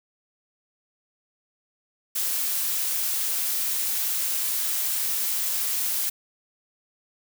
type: noise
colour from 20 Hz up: blue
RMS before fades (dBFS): -26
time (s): 2.15-6.1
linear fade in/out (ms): 10
effects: none